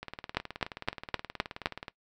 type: two click trains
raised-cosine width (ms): 0.3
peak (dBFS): -22 / -10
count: 36 / 6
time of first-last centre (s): 0.03-1.882 / 0.37-1.659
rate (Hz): 18.9 / 3.88
effects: noise-tail reverb RT60 0.1 s tail -19 dB re dry